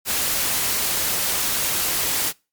white noise, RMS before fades -22 dBFS, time 0.05-2.33 s, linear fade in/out 50 ms, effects noise-tail reverb RT60 0.3 s tail -25 dB re dry + MP3 96 kbps

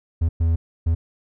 triangle tone bursts at uneven times, 82.41 Hz, E2, in tune, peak -14 dBFS, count 3, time 0.21-0.29 / 0.4-0.56 / 0.86-0.95 s, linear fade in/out 10 ms, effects none

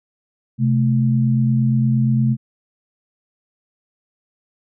sine tone pair together, 130 / 218.6 Hz, C3 / A3, -11 / -11 cents, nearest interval major sixth, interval 900 cents, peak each -15 / -18 dBFS, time 0.58-2.37 s, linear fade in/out 50 ms, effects none

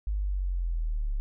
sine linear sweep, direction down, 51.91 to 34.44 Hz, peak -26 dBFS, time 0.07-1.2 s, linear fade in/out 0 ms, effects none

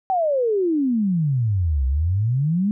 sine exponential two-way sweep, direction down then up, 780 to 63.4 to 214.9 Hz, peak -17 dBFS, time 0.1-2.71 s, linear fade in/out 0 ms, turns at 1.86 s, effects none

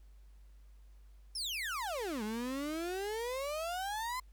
35% pulse exponential two-way sweep, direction down then up, 5588 to 207.7 to 1042 Hz, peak -34 dBFS, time 1.35-4.2 s, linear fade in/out 5 ms, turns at 2.23 s, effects added 50 Hz sine -54 dBFS peak until 4.32 s + pink hiss -74 dBFS RMS until 4.32 s

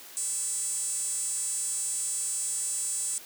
5% pulse tone with high-pass filter, 660 Hz, E5, 2 cents sharp, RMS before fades -31 dBFS, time 0.17-3.18 s, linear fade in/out 0 ms, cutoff 8300 Hz, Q 5.5, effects white hiss -47 dBFS RMS until 3.25 s + high-pass 200 Hz 12 dB/octave

